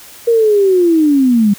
sine linear sweep, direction down, 473.4 to 196 Hz, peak -7 dBFS, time 0.27-1.54 s, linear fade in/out 10 ms, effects white hiss -37 dBFS RMS until 1.58 s

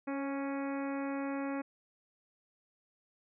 harmonic tone with a mistuned harmonic, 277.2 Hz, C#4, in tune, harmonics 1 / 2 / 3 / 4 / 5 / 6 / 7 / 8 / 9, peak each -35 / -41 / -45 / -47 / -49 / -51 / -52 / -53 / -54 dBFS, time 0.07-1.62 s, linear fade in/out 10 ms, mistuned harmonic 2, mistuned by -22 cents, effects none

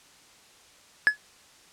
triangle tone with exponential decay, 1700 Hz, G#6, 40 cents sharp, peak -10 dBFS, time 1.07-1.17 s, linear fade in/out 0 ms, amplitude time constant 20 ms, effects white hiss -55 dBFS RMS until 1.72 s + low-pass 8000 Hz 12 dB/octave

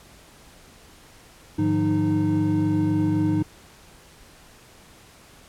triangle tone cluster, 104.1 / 152 / 175.9 / 307.8 Hz, G#2 / D#3 / F3 / D#4, +5 / -40 / +13 / -19 cents, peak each -24 / -27 / -26 / -19 dBFS, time 1.58-3.43 s, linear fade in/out 10 ms, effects pink hiss -50 dBFS RMS until 5.48 s + low-pass 12000 Hz 12 dB/octave

